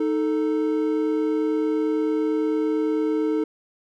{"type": "tone pair together", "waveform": "triangle", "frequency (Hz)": [311.1, 440], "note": ["D#4", "A4"], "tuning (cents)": [0, 0], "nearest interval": "tritone", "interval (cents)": 600, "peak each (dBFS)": [-20, -22], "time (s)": [0, 3.44], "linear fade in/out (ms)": 5, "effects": []}